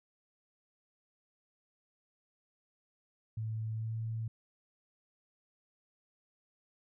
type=tone with pitch glide; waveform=sine; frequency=110.4 to 112.33 Hz; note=A2 to A2; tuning=+6 to +36 cents; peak=-34 dBFS; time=3.37-4.28 s; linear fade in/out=5 ms; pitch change=+30 cents; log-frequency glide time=3.74-3.93 s; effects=none